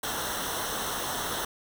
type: noise with comb filter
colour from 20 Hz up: pink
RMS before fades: -32 dBFS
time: 0.03-1.45 s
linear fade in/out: 5 ms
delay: 0.42 ms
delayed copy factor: -0.75
effects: none